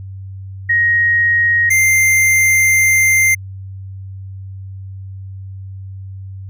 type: tone pair in turn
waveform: sine / square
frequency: 1880 / 2093 Hz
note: A#6 / C7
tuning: +14 / 0 cents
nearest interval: major second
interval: 186 cents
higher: second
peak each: -10 dBFS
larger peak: neither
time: 0.69-1.7 / 1.7-3.35 s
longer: second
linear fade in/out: 10 ms
effects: added 96 Hz sine -27 dBFS peak until 6.49 s